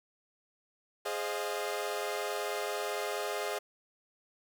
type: chord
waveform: sawtooth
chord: F minor seventh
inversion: first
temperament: equal with one note detuned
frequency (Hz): 415.3 / 523.3 / 614 / 698.5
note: Ab4 / C5 / Eb5 / F5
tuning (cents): 0 / 0 / -23 / 0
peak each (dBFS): -33 / -36 / -35 / -36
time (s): 1.05-3.59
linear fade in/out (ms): 10
effects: none